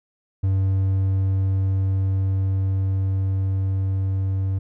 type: tone with level ramp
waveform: triangle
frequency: 96 Hz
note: G2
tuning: 36 cents flat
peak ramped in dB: -15 to -18 dBFS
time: 0.43-4.59 s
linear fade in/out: 10 ms
effects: none